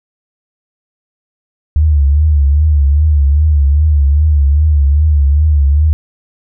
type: tone with vibrato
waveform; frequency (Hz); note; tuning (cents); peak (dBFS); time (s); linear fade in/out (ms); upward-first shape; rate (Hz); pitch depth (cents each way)
sine; 73.42; D2; 0; -6; 1.76-5.93; 0; triangle; 2.5; 120
effects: none